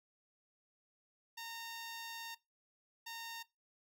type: tone bursts at uneven times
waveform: 10% pulse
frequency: 919 Hz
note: A#5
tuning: 25 cents flat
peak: -36 dBFS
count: 2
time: 1.37-2.35 / 3.06-3.43 s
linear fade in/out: 10 ms
effects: noise-tail reverb RT60 0.2 s tail -18 dB re dry